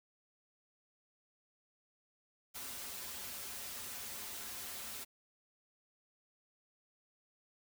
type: noise with comb filter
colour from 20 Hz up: white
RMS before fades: -45 dBFS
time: 2.54-5.05 s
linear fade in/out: 20 ms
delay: 6.3 ms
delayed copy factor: -1
effects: none